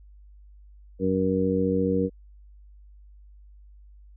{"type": "harmonic tone", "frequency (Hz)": 94.4, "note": "F#2", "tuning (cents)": 35, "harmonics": [1, 2, 3, 4, 5], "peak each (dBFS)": [-32, -26, -27, -32, -25], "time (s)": [0.99, 2.1], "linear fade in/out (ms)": 50, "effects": ["added 50 Hz sine -47 dBFS peak until 4.16 s"]}